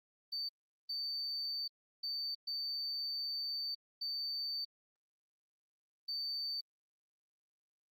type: tone bursts at uneven times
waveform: sine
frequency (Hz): 4572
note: D8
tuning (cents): -47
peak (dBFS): -35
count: 6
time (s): 0.32-0.49 / 0.89-1.68 / 2.03-2.35 / 2.47-3.75 / 4.01-4.65 / 6.08-6.61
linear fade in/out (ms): 10
effects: tanh soft clip ceiling -33 dBFS + Opus 24 kbps